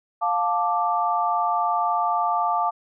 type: chord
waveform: sine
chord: D minor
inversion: first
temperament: just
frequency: 704.8 / 881 / 1174.7 Hz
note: F5 / A5 / D6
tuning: +16 / +2 / 0 cents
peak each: -24 dBFS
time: 0.21-2.71 s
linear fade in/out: 20 ms
effects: none